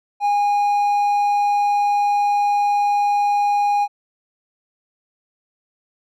triangle tone, 819 Hz, G#5, 24 cents flat, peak -13 dBFS, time 0.2-3.88 s, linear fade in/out 50 ms, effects none

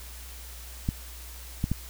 clicks, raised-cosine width 5 ms, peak -13 dBFS, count 3, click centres 0.889 / 1.641 / 1.716 s, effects added 60 Hz sine -42 dBFS peak until 1.89 s + white hiss -46 dBFS RMS until 1.89 s

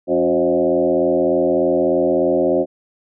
sine tone with frequency modulation, 448 Hz, A4, 31 cents sharp, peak -13 dBFS, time 0.07-2.66 s, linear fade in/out 50 ms, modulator 83.3 Hz, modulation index 2.3, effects none

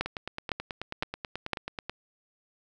two click trains, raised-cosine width 0.3 ms, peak -18 / -11 dBFS, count 18 / 4, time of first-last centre 0.06-1.896 / 0.01-1.533 s, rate 9.26 / 1.97 Hz, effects none

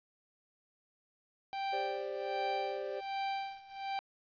45% pulse tone with tremolo, 784 Hz, G5, in tune, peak -33 dBFS, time 1.53-3.99 s, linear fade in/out 0 ms, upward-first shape sine, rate 1.3 Hz, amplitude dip 90%
triangle chord, G suspended fourth, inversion none, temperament equal with one note detuned, 396.3 / 523.3 / 587.3 Hz, G4 / C5 / D5, +19 / 0 / 0 cents, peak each -39 dBFS, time 1.72-3.01 s, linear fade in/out 20 ms
effects resampled to 11025 Hz + 10-bit

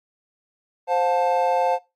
triangle chord, F major, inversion second, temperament equal with one note detuned, 523.3 / 713.1 / 880 Hz, C5 / F5 / A5, 0 / +36 / 0 cents, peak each -21 dBFS, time 0.87-1.79 s, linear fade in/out 50 ms, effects noise-tail reverb RT60 0.2 s tail -17 dB re dry + Opus 48 kbps

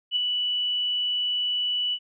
sine tone with ADSR envelope, 2960 Hz, F#7, in tune, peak -19 dBFS, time 0.11-1.99 s, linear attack 53 ms, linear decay 7 ms, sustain -4 dB, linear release 61 ms, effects none

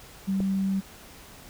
sine tone, 193.3 Hz, G3, 24 cents flat, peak -23 dBFS, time 0.27-0.81 s, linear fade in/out 20 ms
click, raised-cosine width 2 ms, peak -19 dBFS, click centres 0.404 s
effects pink hiss -48 dBFS RMS until 1.49 s

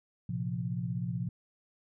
sine chord, Bb suspended second, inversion none, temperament equal with one note detuned, 114.67 / 130.81 / 174.61 Hz, Bb2 / C3 / F3, -28 / 0 / 0 cents, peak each -36 / -36 / -35 dBFS, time 0.29-1.29 s, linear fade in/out 5 ms, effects none

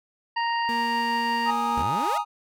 harmonic tone, 932.3 Hz, A#5, in tune, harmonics 1 / 2 / 3 / 5, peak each -24 / -30 / -34 / -38 dBFS, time 0.36-1.51 s, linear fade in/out 10 ms
35% pulse tone, 234.5 Hz, A#3, 11 cents sharp, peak -29 dBFS, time 0.69-1.82 s, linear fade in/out 0 ms
triangle chord, Ab suspended second, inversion none, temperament just, 830.6 / 934.4 / 1245.9 Hz, Ab5 / Bb5 / Eb6, 0 / +4 / +2 cents, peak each -25 / -26 / -26 dBFS, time 1.45-2.25 s, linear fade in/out 50 ms
sawtooth exponential sweep, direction up, 58.27 to 742 Hz, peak -26 dBFS, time 1.77-2.18 s, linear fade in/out 5 ms
effects none

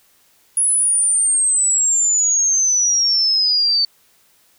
sine exponential sweep, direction down, 10430 to 4530 Hz, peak -13 dBFS, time 0.57-3.85 s, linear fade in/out 2 ms, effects white hiss -56 dBFS RMS until 4.58 s

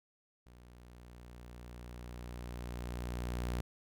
sawtooth tone with level ramp, 60.3 Hz, B1, 41 cents flat, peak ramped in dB -52 to -30 dBFS, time 0.46-3.61 s, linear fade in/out 5 ms, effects none

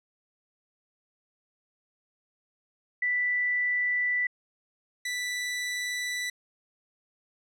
sine / sawtooth tone pair in turn, 1975.5 / 1975.5 Hz, B6 / B6, 0 / 0 cents, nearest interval unison, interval 0 cents, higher neither, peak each -24 / -26 dBFS, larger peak first, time 3.02-4.27 / 5.05-6.3 s, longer neither, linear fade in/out 5 ms, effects low-pass 10000 Hz 12 dB/octave

